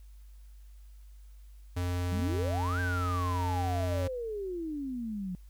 square tone with pitch glide, 88.9 to 89.67 Hz, F2 to F2, +31 to +46 cents, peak -30 dBFS, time 1.76-4.08 s, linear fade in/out 10 ms, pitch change +15 cents, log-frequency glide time 2.11-3.65 s
sine exponential two-way sweep, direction up then down, 176.6 to 1597 to 176.6 Hz, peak -33 dBFS, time 2.12-5.35 s, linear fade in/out 0 ms, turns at 2.8 s
effects added 50 Hz sine -48 dBFS peak until 5.49 s + white hiss -69 dBFS RMS until 5.49 s

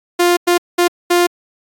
sawtooth tone bursts at uneven times, 350.8 Hz, F4, 8 cents sharp, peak -6 dBFS, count 4, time 0.19-0.37 / 0.47-0.58 / 0.78-0.88 / 1.1-1.27 s, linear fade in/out 10 ms, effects AAC 64 kbps

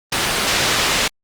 white low-pass noise, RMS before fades -18 dBFS, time 0.12-1.08 s, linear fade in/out 5 ms, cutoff 4800 Hz, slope 12 dB/octave, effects Opus 32 kbps

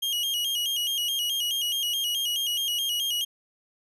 40% pulse tone with vibrato, 3059 Hz, G7, 43 cents flat, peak -24 dBFS, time 0.02-3.25 s, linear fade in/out 10 ms, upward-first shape square, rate 4.7 Hz, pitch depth 86 cents each way, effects none

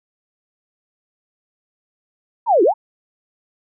sine linear two-way sweep, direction down then up, 994 to 320.5 to 940 Hz, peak -10 dBFS, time 2.46-2.74 s, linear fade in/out 50 ms, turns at 2.63 s, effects none

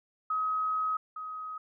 sine tone pair in turn, 1269 / 1262.5 Hz, D#6 / D#6, +34 / +25 cents, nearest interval unison, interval 9 cents, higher first, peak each -27 / -36 dBFS, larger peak first, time 0.3-0.97 / 1.16-1.58 s, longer first, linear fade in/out 5 ms, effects none

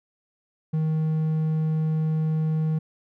triangle tone, 157.3 Hz, D#3, 19 cents sharp, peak -19 dBFS, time 0.73-2.79 s, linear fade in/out 10 ms, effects none

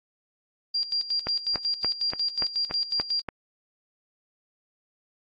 sine tone with tremolo, 4763 Hz, D8, 24 cents sharp, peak -23 dBFS, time 0.74-3.22 s, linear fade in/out 10 ms, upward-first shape square, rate 5.5 Hz, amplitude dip 75%
click train, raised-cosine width 0.5 ms, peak -16 dBFS, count 8, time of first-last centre 1.27-3.287 s, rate 3.47 Hz
effects AAC 32 kbps

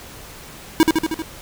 square tone with echo, 320.9 Hz, E4, 46 cents flat, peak -9 dBFS, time 0.8-0.83 s, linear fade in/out 0 ms, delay 78 ms, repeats 5, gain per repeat -3 dB, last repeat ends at 1.22 s, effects pink hiss -39 dBFS RMS until 1.41 s

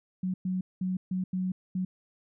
sine tone bursts at uneven times, 185 Hz, F#3, in tune, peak -27 dBFS, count 6, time 0.23-0.34 / 0.45-0.61 / 0.81-0.97 / 1.11-1.24 / 1.33-1.52 / 1.75-1.85 s, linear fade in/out 5 ms, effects none

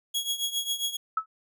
sawtooth tone with tremolo, 3322 Hz, G#7, in tune, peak -21 dBFS, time 0.14-0.97 s, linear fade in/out 10 ms, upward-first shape triangle, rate 7.4 Hz, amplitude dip 85%
sine tone with exponential decay, 1300 Hz, E6, 24 cents flat, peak -19 dBFS, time 1.17-1.26 s, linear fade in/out 5 ms, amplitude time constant 18 ms
effects none

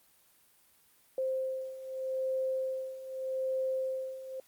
sine beating tone pair, 523.3 / 524.12 Hz, C5 / C5, 0 / +3 cents, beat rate 0.82 Hz, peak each -37 / -33 dBFS, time 1.18-4.4 s, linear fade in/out 2 ms, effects white hiss -65 dBFS RMS until 4.47 s + Opus 32 kbps

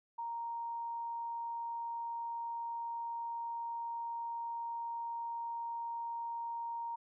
sine tone, 932 Hz, A#5, 1 cent flat, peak -37 dBFS, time 0.18-6.96 s, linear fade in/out 10 ms, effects none

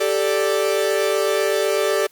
45% pulse chord, G suspended second, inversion none, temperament equal, 392 / 440 / 587.3 Hz, G4 / A4 / D5, 0 / 0 / 0 cents, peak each -22 dBFS, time 0-2.07 s, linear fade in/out 10 ms, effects white hiss -55 dBFS RMS until 2.11 s + Opus 48 kbps

